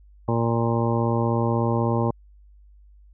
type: harmonic tone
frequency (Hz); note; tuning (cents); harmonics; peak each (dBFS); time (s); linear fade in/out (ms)
116.3; A#2; -4; 1 / 2 / 3 / 4 / 5 / 7 / 8 / 9; -23 / -26 / -28 / -29 / -30 / -31 / -32 / -33; 0.28-2.11; 5
effects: added 50 Hz sine -48 dBFS peak until 3.13 s